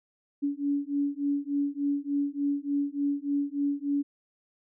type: beating tone pair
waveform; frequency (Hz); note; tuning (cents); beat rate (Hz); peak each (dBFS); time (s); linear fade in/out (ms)
sine; 282.8 / 286.2; C#4 / D4; +35 / -45; 3.4; -29; 0.42-4.03; 20
effects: none